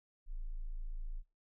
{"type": "tone", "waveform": "sine", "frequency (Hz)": 27.5, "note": "A0", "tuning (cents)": 0, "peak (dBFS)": -38, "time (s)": [0.26, 1.23], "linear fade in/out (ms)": 50, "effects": ["noise-tail reverb RT60 0.3 s tail -18 dB re dry"]}